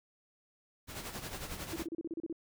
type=noise with tremolo; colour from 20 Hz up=pink; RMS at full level=-40 dBFS; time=0.87-1.87 s; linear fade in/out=50 ms; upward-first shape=sine; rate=11 Hz; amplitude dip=60%
type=tone bursts; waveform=sine; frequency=329.5 Hz; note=E4; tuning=1 cent flat; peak=-35 dBFS; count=10; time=1.73-2.327 s; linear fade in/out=2 ms; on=30 ms; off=33 ms
effects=none